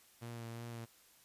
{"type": "tone with vibrato", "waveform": "sawtooth", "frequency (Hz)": 116.7, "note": "A#2", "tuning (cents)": 2, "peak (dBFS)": -40, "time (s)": [0.21, 0.86], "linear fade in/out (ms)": 20, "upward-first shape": "sine", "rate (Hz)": 2.8, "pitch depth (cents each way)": 23, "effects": ["white hiss -65 dBFS RMS until 1.24 s", "resampled to 32000 Hz"]}